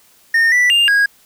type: tone with pitch steps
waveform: triangle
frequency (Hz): 1831 / 1968 / 2803 / 1642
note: A#6 / B6 / F7 / G#6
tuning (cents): -32 / -7 / +6 / -20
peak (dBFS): -8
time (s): 0.34-1.06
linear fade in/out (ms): 5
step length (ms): 180
effects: white hiss -51 dBFS RMS until 1.25 s